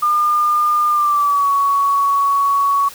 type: tone with pitch glide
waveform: sine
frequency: 1207 to 1119.7 Hz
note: D6 to C#6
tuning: +47 to +17 cents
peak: -12 dBFS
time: 0.02-2.89 s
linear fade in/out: 10 ms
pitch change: -130 cents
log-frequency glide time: 0.9-1.5 s
effects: white hiss -37 dBFS RMS until 2.94 s